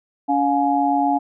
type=tone cluster; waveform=sine; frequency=282.7 / 711 / 839 Hz; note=C#4 / F5 / G#5; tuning=+34 / +31 / +17 cents; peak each=-20 dBFS; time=0.28-1.19 s; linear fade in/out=20 ms; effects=none